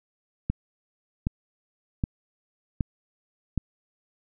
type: click train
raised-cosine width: 5 ms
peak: -12 dBFS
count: 5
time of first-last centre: 0.5-3.577 s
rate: 1.3 Hz
effects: none